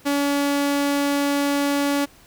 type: tone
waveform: sawtooth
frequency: 284 Hz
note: C#4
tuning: 42 cents sharp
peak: -15 dBFS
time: 0.05-2.06 s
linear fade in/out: 20 ms
effects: pink hiss -51 dBFS RMS until 2.26 s